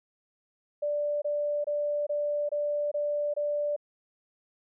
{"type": "tone bursts", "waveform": "sine", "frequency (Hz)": 587.3, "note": "D5", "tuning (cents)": 0, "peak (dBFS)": -26, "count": 7, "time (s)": [0.82, 3.764], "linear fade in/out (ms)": 10, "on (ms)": 400, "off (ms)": 24, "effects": []}